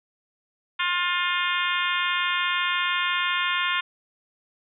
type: harmonic tone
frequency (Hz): 354.2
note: F4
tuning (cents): +24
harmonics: 3 / 4 / 5 / 6 / 7 / 8 / 9 / 10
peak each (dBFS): -28 / -29 / -30 / -31 / -31 / -32 / -33 / -33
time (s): 0.79-3.81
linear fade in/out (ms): 10
effects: none